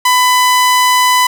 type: tone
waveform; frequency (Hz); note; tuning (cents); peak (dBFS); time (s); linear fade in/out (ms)
sawtooth; 1000; B5; +21; -4; 0.05-1.27; 5
effects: none